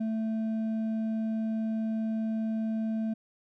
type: tone with hard clipping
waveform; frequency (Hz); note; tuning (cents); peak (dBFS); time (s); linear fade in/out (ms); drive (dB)
sine; 221.2; A3; +9; -29; 0-3.14; 10; 4
effects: none